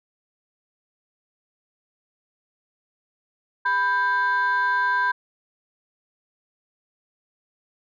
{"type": "tone pair together", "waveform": "sine", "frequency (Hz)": [993, 1577.5], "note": ["B5", "G6"], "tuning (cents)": [9, 10], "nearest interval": "minor sixth", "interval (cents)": 801, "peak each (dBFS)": -20, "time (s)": [3.65, 5.12], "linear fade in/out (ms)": 10, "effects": ["tanh soft clip ceiling -15 dBFS"]}